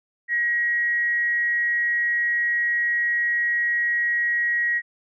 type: tone with amplitude modulation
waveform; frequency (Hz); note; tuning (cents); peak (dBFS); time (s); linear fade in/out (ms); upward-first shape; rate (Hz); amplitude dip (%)
sine; 1900; A#6; +33; -18; 0.28-4.82; 50; sine; 254; 30
effects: none